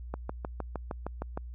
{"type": "click train", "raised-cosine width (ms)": 1, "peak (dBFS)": -20, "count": 9, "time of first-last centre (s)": [0.14, 1.375], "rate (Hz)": 6.48, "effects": ["added 60 Hz sine -39 dBFS peak until 1.54 s"]}